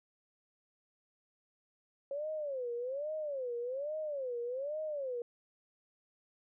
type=tone with vibrato; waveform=sine; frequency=544 Hz; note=C#5; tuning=33 cents flat; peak=-35 dBFS; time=2.11-5.22 s; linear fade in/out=2 ms; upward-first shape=sine; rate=1.2 Hz; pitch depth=240 cents each way; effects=none